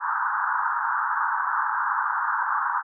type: band-pass noise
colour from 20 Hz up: pink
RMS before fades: -25 dBFS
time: 0-2.83 s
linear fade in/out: 50 ms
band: 860 to 1600 Hz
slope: 96 dB/octave
effects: none